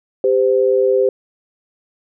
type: tone pair together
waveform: sine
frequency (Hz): 395.8 / 514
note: G4 / C5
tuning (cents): +17 / -31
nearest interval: perfect fourth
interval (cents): 452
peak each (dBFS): -14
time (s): 0.24-1.09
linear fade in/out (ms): 2
effects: none